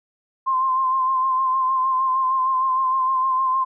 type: tone with vibrato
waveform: sine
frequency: 1046.5 Hz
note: C6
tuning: in tune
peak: -17 dBFS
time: 0.46-3.65 s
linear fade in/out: 20 ms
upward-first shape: sine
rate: 6.5 Hz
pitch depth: 33 cents each way
effects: none